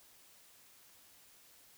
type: silence
effects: white hiss -62 dBFS RMS until 1.77 s